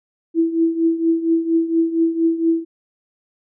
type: tone with tremolo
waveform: sine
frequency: 329.6 Hz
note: E4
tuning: in tune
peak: -11 dBFS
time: 0.34-2.65 s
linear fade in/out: 50 ms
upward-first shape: triangle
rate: 4.3 Hz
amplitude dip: 80%
effects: none